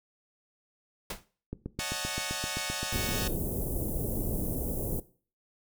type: noise with exponential decay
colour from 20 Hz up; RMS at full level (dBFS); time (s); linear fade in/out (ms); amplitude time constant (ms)
pink; -31; 1.1-1.25; 5; 31
type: click train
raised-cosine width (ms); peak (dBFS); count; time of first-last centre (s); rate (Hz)
3; -22; 15; 1.53-3.351; 7.69
type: chord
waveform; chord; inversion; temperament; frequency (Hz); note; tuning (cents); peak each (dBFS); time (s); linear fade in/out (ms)
5% pulse; D# half-diminished seventh; third; equal; 554.4 / 622.3 / 740 / 880; C#5 / D#5 / F#5 / A5; 0 / 0 / 0 / 0; -27 / -27 / -26 / -26; 1.79-3.28; 5
type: band-stop noise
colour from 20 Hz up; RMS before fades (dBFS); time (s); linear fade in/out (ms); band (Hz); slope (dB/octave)
pink; -32; 2.92-5; 5; 540 to 11000; 24
effects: noise-tail reverb RT60 0.4 s tail -17 dB re dry